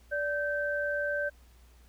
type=tone pair together; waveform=sine; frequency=582 / 1553.8 Hz; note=D5 / G6; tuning=-16 / -16 cents; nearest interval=octave + perfect fourth; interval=1700 cents; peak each=-31 / -31 dBFS; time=0.11-1.3 s; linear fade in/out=20 ms; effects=added 60 Hz sine -55 dBFS peak until 1.88 s + pink hiss -64 dBFS RMS until 1.88 s